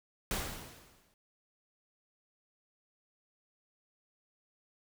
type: noise with exponential decay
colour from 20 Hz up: pink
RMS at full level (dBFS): -33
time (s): 0.31-1.14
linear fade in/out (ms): 1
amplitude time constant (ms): 180
effects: none